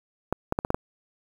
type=clicks; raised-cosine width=1 ms; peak=-10 dBFS; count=6; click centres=0.326 / 0.524 / 0.589 / 0.649 / 0.704 / 0.745 s; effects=7-bit